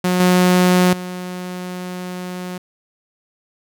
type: tone with level steps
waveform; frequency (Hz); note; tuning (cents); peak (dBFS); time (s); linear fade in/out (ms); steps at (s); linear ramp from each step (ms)
sawtooth; 181.1; F#3; -37; -11 / -7 / -22; 0.04-2.58; 5; 0.2 / 0.93; 2
effects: none